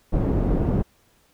pink low-pass noise, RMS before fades -21 dBFS, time 0.12-0.83 s, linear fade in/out 20 ms, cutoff 430 Hz, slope 12 dB/octave, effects pink hiss -61 dBFS RMS until 1.33 s

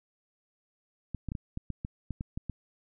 clicks, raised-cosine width 5 ms, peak -22 dBFS, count 11, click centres 1.147 / 1.287 / 1.319 / 1.352 / 1.574 / 1.703 / 1.849 / 2.107 / 2.209 / 2.375 / 2.497 s, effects none

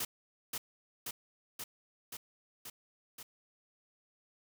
white noise with echo, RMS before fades -36 dBFS, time 0-0.05 s, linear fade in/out 5 ms, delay 530 ms, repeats 6, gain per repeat -2 dB, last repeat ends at 3.23 s, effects none

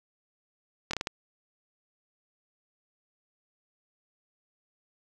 slowing click train, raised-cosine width 0.2 ms, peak -13 dBFS, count 5, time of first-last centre 0.91-1.071 s, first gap 24 ms, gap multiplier 1.36, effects none

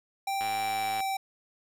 square tone with pitch glide, 784 to 775.4 Hz, G5 to G5, 0 to -19 cents, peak -29 dBFS, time 0.27-1.17 s, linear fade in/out 5 ms, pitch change -19 cents, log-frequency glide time 0.39-0.86 s
click train, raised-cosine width 0.3 ms, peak -22 dBFS, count 64, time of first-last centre 0.41-1.004 s, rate 106 Hz
effects none

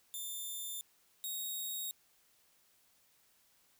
5% pulse tone pair in turn, 3560 / 3764 Hz, A7 / A#7, +20 / +16 cents, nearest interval minor second, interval 96 cents, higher second, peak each -32 / -30 dBFS, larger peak second, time 0.14-0.81 / 1.24-1.91 s, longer neither, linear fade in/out 0 ms, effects white hiss -70 dBFS RMS until 3.79 s

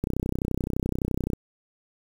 click train, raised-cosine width 3 ms, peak -13 dBFS, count 42, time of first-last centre 0.04-1.333 s, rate 31.7 Hz, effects 7-bit

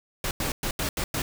pink noise bursts at uneven times, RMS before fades -28 dBFS, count 6, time 0.24-0.31 / 0.4-0.52 / 0.63-0.71 / 0.79-0.89 / 0.97-1.04 / 1.14-1.22 s, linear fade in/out 2 ms, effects none

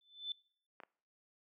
sine tone with exponential growth, 3520 Hz, A7, in tune, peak -34 dBFS, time 0.01-0.32 s, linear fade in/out 2 ms, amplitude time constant 66 ms
clicks, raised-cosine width 0.5 ms, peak -34 dBFS, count 2, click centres 0.802 / 0.835 s
effects noise-tail reverb RT60 0.6 s tail -25 dB re dry + high-pass 400 Hz 12 dB/octave

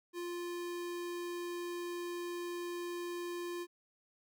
square tone, 349.2 Hz, F4, in tune, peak -39 dBFS, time 0.13-3.67 s, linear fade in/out 50 ms, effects none

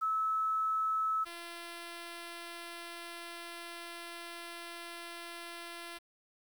sine / 5% pulse tone pair in turn, 1300 / 341.8 Hz, E6 / F4, -24 / -37 cents, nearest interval octave + major seventh, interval 2313 cents, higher first, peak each -29 / -32 dBFS, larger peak first, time 0.01-1.25 / 1.25-5.99 s, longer second, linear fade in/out 20 ms, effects 10-bit

